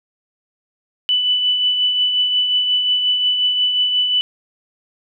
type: tone with tremolo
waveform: sine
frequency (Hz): 2984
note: F#7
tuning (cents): +14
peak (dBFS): -12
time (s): 1.09-4.21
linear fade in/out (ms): 0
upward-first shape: triangle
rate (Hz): 5.6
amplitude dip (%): 45
effects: none